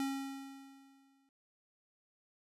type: tone with exponential decay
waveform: square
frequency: 272.3 Hz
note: C#4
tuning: 31 cents flat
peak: -33 dBFS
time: 0-1.29 s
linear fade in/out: 1 ms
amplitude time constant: 280 ms
effects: resampled to 32000 Hz